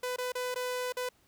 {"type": "tone with dropouts", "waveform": "sawtooth", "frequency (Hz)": 499.7, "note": "B4", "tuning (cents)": 20, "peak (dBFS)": -28, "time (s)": [0.03, 1.09], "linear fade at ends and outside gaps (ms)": 5, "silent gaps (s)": [[0.162, 0.183], [0.321, 0.352], [0.544, 0.558], [0.924, 0.968]], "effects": ["pink hiss -67 dBFS RMS until 1.27 s"]}